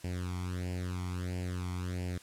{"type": "tone with flanger", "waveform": "sawtooth", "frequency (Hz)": 90.2, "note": "F#2", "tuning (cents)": -44, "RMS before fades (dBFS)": -36, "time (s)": [0.04, 2.18], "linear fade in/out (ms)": 5, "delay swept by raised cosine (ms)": [0.4, 0.91], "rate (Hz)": 1.5, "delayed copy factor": 0.9, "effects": ["white hiss -56 dBFS RMS until 2.22 s", "low-pass 10000 Hz 12 dB/octave"]}